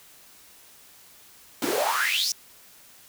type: noise with high-pass filter sweep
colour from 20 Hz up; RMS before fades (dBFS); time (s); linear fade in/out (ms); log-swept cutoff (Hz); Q
pink; -25; 1.62-2.32; 2; 260 to 6000; 8.7
effects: white hiss -52 dBFS RMS until 3.08 s